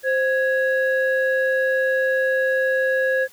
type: tone pair together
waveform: sine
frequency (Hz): 523.3 / 1663.8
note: C5 / G#6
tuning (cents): 0 / +3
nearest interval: octave + minor sixth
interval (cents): 2003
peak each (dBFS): -18 / -20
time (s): 0.03-3.28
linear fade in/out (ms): 50
effects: tanh soft clip ceiling -12 dBFS + white hiss -50 dBFS RMS until 3.32 s